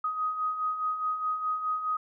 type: beating tone pair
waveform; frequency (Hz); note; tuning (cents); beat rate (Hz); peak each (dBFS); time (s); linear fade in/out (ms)
sine; 1250 / 1254.8; D#6 / D#6; +8 / +14; 4.8; -36 / -28; 0.04-1.97; 5
effects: none